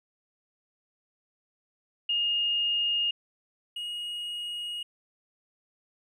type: tone pair in turn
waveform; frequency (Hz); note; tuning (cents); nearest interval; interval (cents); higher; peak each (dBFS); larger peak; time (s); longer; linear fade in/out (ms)
sine / triangle; 2843 / 2879; F7 / F#7; +30 / -48; unison; 22; second; -24 / -31; first; 2.09-3.11 / 3.76-4.83; second; 5
effects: none